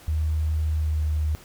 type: tone with pitch glide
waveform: sine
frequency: 77.78 to 76.66 Hz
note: D#2 to D#2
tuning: 0 to -25 cents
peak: -21 dBFS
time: 0.08-1.35 s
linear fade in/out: 0 ms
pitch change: -25 cents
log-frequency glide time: 0.74-1.06 s
effects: pink hiss -49 dBFS RMS until 1.44 s